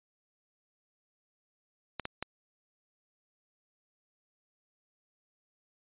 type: clicks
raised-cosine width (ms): 0.3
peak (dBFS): -18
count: 3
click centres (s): 1.997 / 2.054 / 2.226
effects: resampled to 8000 Hz